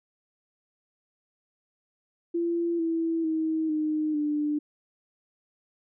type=tone with pitch steps; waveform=sine; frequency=340.1 / 328.9 / 318.1 / 307.6 / 297.4 Hz; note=F4 / E4 / D#4 / D#4 / D4; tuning=-46 / -4 / +38 / -20 / +22 cents; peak=-24 dBFS; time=2.34-4.59 s; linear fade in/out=10 ms; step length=450 ms; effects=none